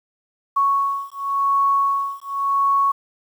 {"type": "beating tone pair", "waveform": "sine", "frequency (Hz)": [1108.7, 1109.61], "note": ["C#6", "C#6"], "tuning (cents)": [0, 1], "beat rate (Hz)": 0.91, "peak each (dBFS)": -20, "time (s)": [0.56, 2.92], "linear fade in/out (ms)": 10, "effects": ["8-bit"]}